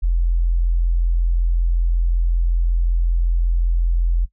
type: tone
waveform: sine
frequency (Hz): 42.68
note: F1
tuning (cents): -39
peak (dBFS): -14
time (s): 0.02-4.26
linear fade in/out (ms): 20
effects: noise-tail reverb RT60 0.1 s tail -18 dB re dry